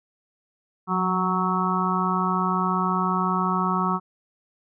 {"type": "harmonic tone with a mistuned harmonic", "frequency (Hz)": 185.6, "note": "F#3", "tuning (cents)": 6, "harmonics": [1, 2, 4, 5, 6, 7], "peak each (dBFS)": [-25, -32, -32, -29, -26, -27], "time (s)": [0.87, 4], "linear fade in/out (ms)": 50, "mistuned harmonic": 1, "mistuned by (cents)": -37, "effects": []}